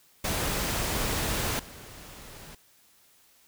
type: noise with level steps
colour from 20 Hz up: pink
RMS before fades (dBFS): -29 / -46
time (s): 0.24-2.55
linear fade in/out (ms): 5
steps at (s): 1.59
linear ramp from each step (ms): 5
effects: white hiss -61 dBFS RMS until 3.47 s